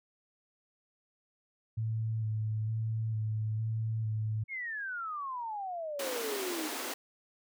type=tone with vibrato; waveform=sine; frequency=110 Hz; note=A2; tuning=in tune; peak=-30 dBFS; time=1.77-4.44 s; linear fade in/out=10 ms; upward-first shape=square; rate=1.1 Hz; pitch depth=20 cents each way
type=exponential sweep; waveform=sine; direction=down; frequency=2217 to 293.7 Hz; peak=-35 dBFS; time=4.48-6.71 s; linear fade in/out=50 ms
type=high-pass noise; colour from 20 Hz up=pink; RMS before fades=-38 dBFS; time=5.99-6.94 s; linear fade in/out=5 ms; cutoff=240 Hz; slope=96 dB/octave
effects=none